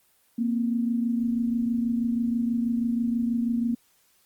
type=tone pair together; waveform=sine; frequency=233.1 / 259.3 Hz; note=A#3 / C4; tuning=0 / -15 cents; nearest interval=major second; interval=185 cents; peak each=-23 / -31 dBFS; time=0.38-3.75 s; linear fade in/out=10 ms; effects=white hiss -64 dBFS RMS until 4.25 s + Opus 24 kbps